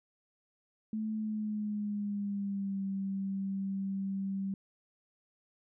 sine tone with pitch glide, 217.2 to 194.62 Hz, A3 to G3, -22 to -12 cents, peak -32 dBFS, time 0.93-4.54 s, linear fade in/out 2 ms, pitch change -190 cents, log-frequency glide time 1.14-2.83 s, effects none

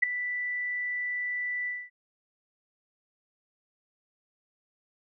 sine tone with ADSR envelope, 1975.5 Hz, B6, in tune, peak -15 dBFS, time 0.02-1.9 s, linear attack 13 ms, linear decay 6 ms, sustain -14 dB, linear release 230 ms, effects none

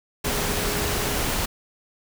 sine tone in noise, 414 Hz, G#4, 5 cents flat, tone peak -33 dBFS, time 0.24-1.19 s, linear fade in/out 10 ms, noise pink, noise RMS -25 dBFS, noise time 0.24-1.46 s, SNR -11 dB, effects none

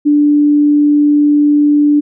sine tone, 293.7 Hz, D4, in tune, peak -6 dBFS, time 0.05-2.01 s, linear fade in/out 20 ms, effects none

